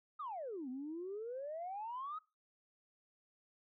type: exponential two-way sweep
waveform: sine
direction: down then up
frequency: 1292 to 246.9 to 1292 Hz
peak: -40 dBFS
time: 0.19-2.19 s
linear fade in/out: 10 ms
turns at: 0.69 s
effects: noise-tail reverb RT60 0.3 s tail -22 dB re dry + tanh soft clip ceiling -36 dBFS